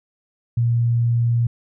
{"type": "tone", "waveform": "sine", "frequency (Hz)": 118, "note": "A#2", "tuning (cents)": 22, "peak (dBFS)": -15, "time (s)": [0.57, 1.47], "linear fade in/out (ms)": 5, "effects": []}